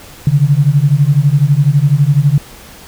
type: beating tone pair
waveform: sine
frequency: 137.5 / 149.5 Hz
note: C#3 / D3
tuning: -14 / +31 cents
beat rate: 12 Hz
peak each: -10 dBFS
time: 0.27-2.38 s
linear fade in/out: 2 ms
effects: pink hiss -36 dBFS RMS until 2.87 s